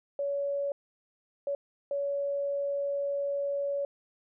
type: tone bursts at uneven times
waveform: sine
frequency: 564 Hz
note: C#5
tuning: 30 cents sharp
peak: -28 dBFS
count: 3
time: 0.19-0.72 / 1.47-1.55 / 1.91-3.85 s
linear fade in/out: 2 ms
effects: none